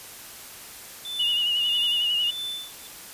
triangle tone with tremolo, 3520 Hz, A7, in tune, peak -27 dBFS, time 1.05-2.87 s, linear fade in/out 0 ms, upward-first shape sine, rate 1.6 Hz, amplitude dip 100%
sine tone with vibrato, 2885 Hz, F#7, 44 cents flat, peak -21 dBFS, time 1.19-2.31 s, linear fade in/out 10 ms, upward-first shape sine, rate 11 Hz, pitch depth 41 cents each way
effects white hiss -42 dBFS RMS until 3.13 s + resampled to 32000 Hz

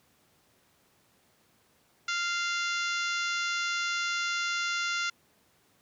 harmonic tone, 695 Hz, F5, 9 cents flat, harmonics 2 / 3 / 4 / 5 / 6 / 7 / 8 / 9 / 10, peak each -31 / -35 / -37 / -39 / -41 / -42 / -43 / -44 / -45 dBFS, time 2.08-5.1 s, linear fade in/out 5 ms, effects pink hiss -66 dBFS RMS until 5.81 s + high-pass 100 Hz 12 dB/octave

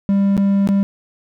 triangle tone with dropouts, 198.1 Hz, G3, 18 cents sharp, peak -10 dBFS, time 0.09-0.83 s, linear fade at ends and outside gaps 0 ms, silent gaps 0.368-0.377 / 0.674-0.689 s, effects none

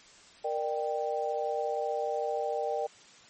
sine chord, G minor, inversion first, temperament equal with one note detuned, 466.2 / 599.3 / 784 Hz, Bb4 / D5 / G5, 0 / +35 / 0 cents, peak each -33 dBFS, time 0.44-2.87 s, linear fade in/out 10 ms, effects white hiss -55 dBFS RMS until 3.29 s + MP3 32 kbps

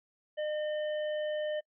harmonic tone, 607 Hz, D#5, 43 cents flat, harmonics 1 / 3 / 5, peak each -31 / -44 / -47 dBFS, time 0.37-1.61 s, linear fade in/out 20 ms, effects noise-tail reverb RT60 0.1 s tail -26 dB re dry

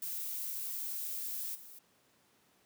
violet noise with level steps, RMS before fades -39 / -52 dBFS, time 0.02-1.79 s, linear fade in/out 5 ms, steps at 1.54 s, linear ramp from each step 20 ms, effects pink hiss -69 dBFS RMS until 2.65 s + high-pass 150 Hz 12 dB/octave

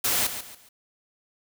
white noise with echo, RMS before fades -24 dBFS, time 0.04-0.27 s, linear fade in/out 5 ms, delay 140 ms, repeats 3, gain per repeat -10 dB, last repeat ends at 0.69 s, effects none

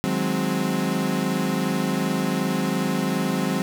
35% pulse chord, Ab dominant seventh, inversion second, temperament equal, 155.56 / 185 / 207.7 / 261.6 Hz, Eb3 / Gb3 / Ab3 / C4, 0 / 0 / 0 / 0 cents, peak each -28 / -24 / -26 / -25 dBFS, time 0.04-3.62 s, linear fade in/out 0 ms, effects none

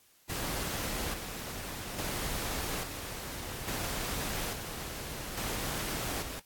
pink noise with tremolo, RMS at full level -35 dBFS, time 0.29-6.4 s, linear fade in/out 10 ms, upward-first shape square, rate 0.59 Hz, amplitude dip 45%, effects white hiss -64 dBFS RMS until 6.45 s + AAC 64 kbps

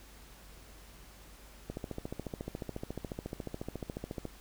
click train, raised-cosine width 2 ms, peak -24 dBFS, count 37, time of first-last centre 1.7-4.253 s, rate 14.1 Hz, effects added 50 Hz sine -55 dBFS peak until 4.4 s + pink hiss -56 dBFS RMS until 4.4 s

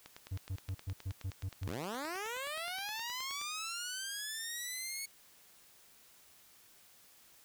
click train, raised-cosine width 0.2 ms, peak -31 dBFS, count 33, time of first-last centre 0.06-3.414 s, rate 9.54 Hz
triangle tone bursts, 94.7 Hz, F#2, 41 cents sharp, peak -33 dBFS, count 8, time 0.31-1.678 s, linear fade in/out 10 ms, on 66 ms, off 120 ms
10% pulse linear sweep, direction up, 57.1 to 2217 Hz, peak -30 dBFS, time 1.66-5.06 s, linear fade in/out 10 ms
effects white hiss -62 dBFS RMS until 7.44 s

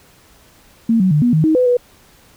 sine tone with pitch steps, 228.1 / 186.8 / 149.4 / 242.4 / 156.8 / 314.9 / 502 / 490 Hz, A#3 / F#3 / D3 / B3 / D#3 / D#4 / B4 / B4, -37 / +17 / +30 / -32 / +14 / +21 / +28 / -14 cents, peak -10 dBFS, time 0.89-1.77 s, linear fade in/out 5 ms, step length 110 ms, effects pink hiss -49 dBFS RMS until 2.36 s

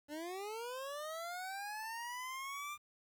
25% pulse linear sweep, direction up, 285.5 to 1200 Hz, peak -38 dBFS, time 0.08-2.78 s, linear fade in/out 50 ms, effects 11-bit

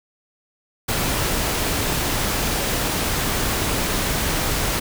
pink noise, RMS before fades -22 dBFS, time 0.88-4.8 s, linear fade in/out 10 ms, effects none

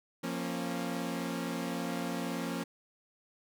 sawtooth chord, Bb minor, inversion second, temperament equal with one note detuned, 174.61 / 233.1 / 273.8 Hz, F3 / Bb3 / Db4, 0 / 0 / -21 cents, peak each -34 dBFS, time 0.23-2.64 s, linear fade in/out 10 ms, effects none

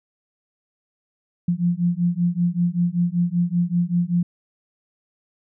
sine beating tone pair, 171.8 / 177 Hz, F3 / F3, -28 / +23 cents, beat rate 5.2 Hz, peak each -21 dBFS, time 1.48-4.23 s, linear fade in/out 5 ms, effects none

